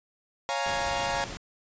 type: chord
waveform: sawtooth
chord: Bb minor seventh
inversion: first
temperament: equal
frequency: 554.4 / 698.5 / 830.6 / 932.3 Hz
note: Db5 / F5 / Ab5 / Bb5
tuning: 0 / 0 / 0 / 0 cents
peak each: -29 dBFS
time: 0.49-1.24 s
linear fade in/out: 0 ms
type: noise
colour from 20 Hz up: pink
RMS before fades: -38 dBFS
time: 0.66-1.37 s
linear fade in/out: 0 ms
effects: resampled to 16000 Hz